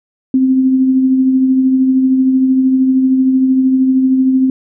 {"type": "tone with tremolo", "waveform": "sine", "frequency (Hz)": 261.4, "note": "C4", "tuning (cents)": -1, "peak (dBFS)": -6, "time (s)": [0.34, 4.5], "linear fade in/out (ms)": 2, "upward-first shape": "triangle", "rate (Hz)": 13, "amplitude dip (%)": 40, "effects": []}